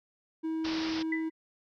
triangle tone, 320.8 Hz, E4, 47 cents flat, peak -28 dBFS, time 0.43-1.3 s, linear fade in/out 20 ms
white low-pass noise, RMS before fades -39 dBFS, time 0.64-1.03 s, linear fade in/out 10 ms, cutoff 5500 Hz, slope 96 dB/octave
sine tone with exponential decay, 1996 Hz, B6, 18 cents sharp, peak -27 dBFS, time 1.12-1.31 s, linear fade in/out 5 ms, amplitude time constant 40 ms
effects none

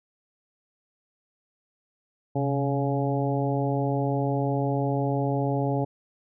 harmonic tone with a mistuned harmonic, 140 Hz, C#3, 18 cents sharp, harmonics 1 / 2 / 3 / 4 / 5 / 6, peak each -26 / -29 / -31 / -32 / -33 / -34 dBFS, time 2.35-5.85 s, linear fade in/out 10 ms, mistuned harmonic 1, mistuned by -73 cents, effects none

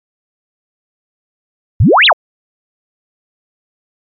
sine exponential two-way sweep, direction up then down, 77.3 to 4072 to 528 Hz, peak -4 dBFS, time 1.8-2.13 s, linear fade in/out 5 ms, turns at 2.06 s, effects MP3 64 kbps

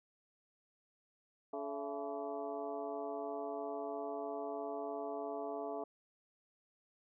harmonic tone with a mistuned harmonic, 143.1 Hz, D3, 45 cents flat, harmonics 2 / 3 / 4 / 5 / 6 / 7 / 8, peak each -47 / -43 / -52 / -42 / -49 / -54 / -52 dBFS, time 1.53-5.84 s, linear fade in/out 5 ms, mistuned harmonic 5, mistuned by -100 cents, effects none

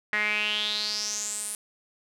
sawtooth tone with band-pass filter sweep, 210.5 Hz, G#3, 24 cents sharp, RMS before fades -29 dBFS, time 0.13-1.55 s, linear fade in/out 0 ms, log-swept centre 1900 to 10000 Hz, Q 6.7, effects none

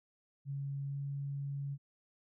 sine tone with pitch glide, 139.4 to 140.29 Hz, C#3 to C#3, +10 to +21 cents, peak -36 dBFS, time 0.45-1.78 s, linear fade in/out 50 ms, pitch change +11 cents, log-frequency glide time 0.87-0.96 s, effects none

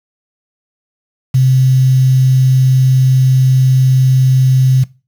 sine tone with quantisation, 130.4 Hz, C3, 5 cents flat, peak -6 dBFS, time 1.34-4.84 s, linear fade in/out 10 ms, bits 5, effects noise-tail reverb RT60 0.3 s tail -20 dB re dry

